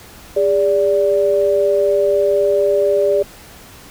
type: tone pair together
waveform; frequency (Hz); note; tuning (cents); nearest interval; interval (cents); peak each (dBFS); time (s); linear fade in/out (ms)
sine; 406.1 / 582; G#4 / D5; -39 / -16; tritone; 623; -15 / -14; 0.36-3.23; 10
effects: pink hiss -40 dBFS RMS until 3.9 s